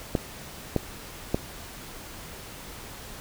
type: clicks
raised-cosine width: 2 ms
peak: -9 dBFS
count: 3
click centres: 0.152 / 0.763 / 1.345 s
effects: pink hiss -42 dBFS RMS until 3.2 s